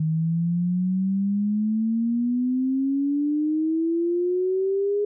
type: exponential sweep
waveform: sine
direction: up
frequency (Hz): 155.56 to 415.3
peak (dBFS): -20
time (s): 0-5.05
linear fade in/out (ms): 5
effects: none